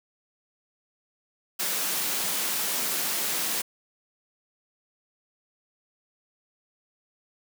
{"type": "high-pass noise", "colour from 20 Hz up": "white", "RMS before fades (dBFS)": -28, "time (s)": [1.59, 3.62], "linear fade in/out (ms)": 10, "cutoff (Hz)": 150, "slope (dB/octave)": 96, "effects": []}